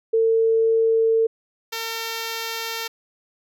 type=tone pair in turn; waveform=sine / 5% pulse; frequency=450.2 / 454.1 Hz; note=A4 / A#4; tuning=+40 / -45 cents; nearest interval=unison; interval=15 cents; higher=second; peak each=-15 dBFS; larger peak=neither; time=0.13-1.27 / 1.72-2.88 s; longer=second; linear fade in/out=10 ms; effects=none